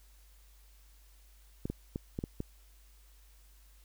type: clicks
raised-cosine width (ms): 3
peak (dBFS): -22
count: 6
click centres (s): 1.655 / 1.7 / 1.959 / 2.189 / 2.239 / 2.404
effects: added 50 Hz sine -57 dBFS peak until 3.84 s + white hiss -66 dBFS RMS until 3.84 s